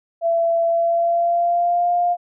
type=tone with pitch glide; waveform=sine; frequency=671 to 703.1 Hz; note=E5 to F5; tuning=+31 to +11 cents; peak=-15 dBFS; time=0.21-2.17 s; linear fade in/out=50 ms; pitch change=+80 cents; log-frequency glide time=0.66-1.91 s; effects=none